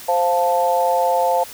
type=chord; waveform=sine; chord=F major; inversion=second; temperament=equal; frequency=523.3 / 698.5 / 880 Hz; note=C5 / F5 / A5; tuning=0 / 0 / 0 cents; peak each=-19 dBFS; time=0.08-1.44 s; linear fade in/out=10 ms; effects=white hiss -37 dBFS RMS until 1.53 s